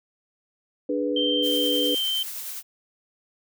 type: chord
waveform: sine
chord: G# diminished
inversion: second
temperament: equal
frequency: 293.7 / 415.3 / 493.9 Hz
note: D4 / G#4 / B4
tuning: 0 / 0 / 0 cents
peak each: -26 / -30 / -26 dBFS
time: 0.89-1.95 s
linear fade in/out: 5 ms
type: tone with pitch glide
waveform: sine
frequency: 3136 to 3113 Hz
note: G7 to G7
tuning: 0 to -13 cents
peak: -23 dBFS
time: 1.16-2.23 s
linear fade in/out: 5 ms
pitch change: -13 cents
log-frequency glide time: 1.99-2.04 s
type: noise with tremolo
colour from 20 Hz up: blue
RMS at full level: -33 dBFS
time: 1.42-2.63 s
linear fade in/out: 50 ms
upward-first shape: sine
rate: 9.6 Hz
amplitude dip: 30%
effects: none